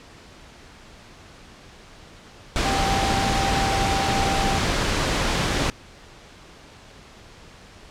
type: tone in noise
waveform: sine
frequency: 784 Hz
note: G5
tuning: in tune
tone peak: -24 dBFS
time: 2.65-4.58 s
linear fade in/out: 0 ms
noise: pink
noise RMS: -22 dBFS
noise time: 2.56-5.7 s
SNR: -5 dB
effects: pink hiss -46 dBFS RMS until 7.9 s + low-pass 6000 Hz 12 dB/octave